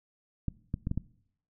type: clicks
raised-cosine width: 5 ms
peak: -18 dBFS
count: 5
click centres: 0.483 / 0.741 / 0.871 / 0.914 / 0.976 s
effects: noise-tail reverb RT60 0.7 s tail -21 dB re dry